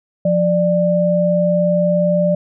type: tone pair together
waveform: sine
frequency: 176.1 / 593 Hz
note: F3 / D5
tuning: +15 / +17 cents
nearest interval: octave + major sixth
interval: 2102 cents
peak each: -16 / -14 dBFS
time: 0.25-2.35 s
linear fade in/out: 5 ms
effects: none